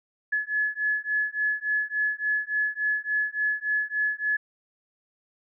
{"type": "beating tone pair", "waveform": "sine", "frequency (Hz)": [1705, 1708.5], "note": ["G#6", "G#6"], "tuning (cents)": [45, 49], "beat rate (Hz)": 3.5, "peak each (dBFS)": -27, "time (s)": [0.32, 4.37], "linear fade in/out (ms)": 10, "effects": []}